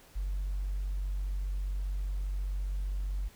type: tone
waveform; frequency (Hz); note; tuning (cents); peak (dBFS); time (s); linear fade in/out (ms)
sine; 47.53; F#1; +47; -29; 0.15-3.29; 20
effects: tanh soft clip ceiling -27 dBFS + pink hiss -58 dBFS RMS until 3.35 s